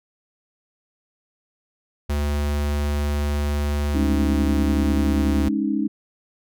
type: tone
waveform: square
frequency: 73 Hz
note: D2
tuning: 10 cents flat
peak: -21 dBFS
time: 2.09-5.49 s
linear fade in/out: 10 ms
type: chord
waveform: sine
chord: Ab suspended fourth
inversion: none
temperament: equal with one note detuned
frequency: 208.7 / 277.2 / 311.1 Hz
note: Ab3 / Db4 / Eb4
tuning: +9 / 0 / 0 cents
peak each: -24 dBFS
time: 3.94-5.88 s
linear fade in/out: 10 ms
effects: none